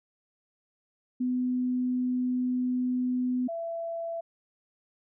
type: tone pair in turn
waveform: sine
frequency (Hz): 251 / 668.9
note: B3 / E5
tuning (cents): +28 / +25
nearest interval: octave + perfect fourth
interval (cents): 1697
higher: second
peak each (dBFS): -25 / -31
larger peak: first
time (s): 1.2-3.48 / 3.48-4.21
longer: first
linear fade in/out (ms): 10
effects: none